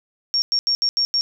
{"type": "tone bursts at uneven times", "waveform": "sine", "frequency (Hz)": 5530, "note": "F8", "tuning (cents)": -18, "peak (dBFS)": -16, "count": 6, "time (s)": [[0.34, 0.42], [0.52, 0.59], [0.67, 0.75], [0.82, 0.89], [0.97, 1.05], [1.14, 1.21]], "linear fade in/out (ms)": 0, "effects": []}